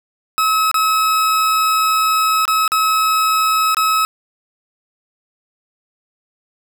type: tone with dropouts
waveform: 40% pulse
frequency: 1286 Hz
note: E6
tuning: 43 cents flat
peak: -12 dBFS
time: 0.38-4.05 s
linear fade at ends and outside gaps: 0 ms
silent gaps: 0.714-0.743 / 2.454-2.479 / 2.678-2.719 / 3.746-3.769 s
effects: none